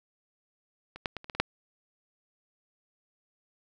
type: clicks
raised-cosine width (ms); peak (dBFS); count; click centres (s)
0.3; -27 / -13 / -20 / -30 / -22 / -24 / -6; 7; 0.96 / 1.058 / 1.167 / 1.244 / 1.298 / 1.35 / 1.4
effects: none